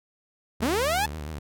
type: tone with vibrato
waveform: sawtooth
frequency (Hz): 75.9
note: D#2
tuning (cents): -42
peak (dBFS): -29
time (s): 0.6-1.39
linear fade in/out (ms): 5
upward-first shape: sine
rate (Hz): 7.5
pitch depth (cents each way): 100
type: linear sweep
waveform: sawtooth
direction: up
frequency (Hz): 201.9 to 880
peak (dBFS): -19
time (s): 0.62-1.06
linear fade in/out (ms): 5
effects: none